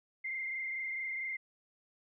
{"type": "tone with frequency modulation", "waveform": "sine", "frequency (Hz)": 2101, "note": "C7", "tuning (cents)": 7, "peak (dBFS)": -35, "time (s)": [0.24, 1.37], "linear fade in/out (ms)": 10, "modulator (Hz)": 24.5, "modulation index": 1.9, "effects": []}